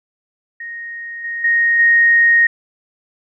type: tone with level steps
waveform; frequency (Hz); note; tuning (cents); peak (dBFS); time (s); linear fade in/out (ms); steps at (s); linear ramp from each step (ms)
sine; 1864.7; A#6; 0; -26 / -21 / -11 / -8; 0.6-2.47; 5; 1.24 / 1.44 / 1.79; 5
effects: none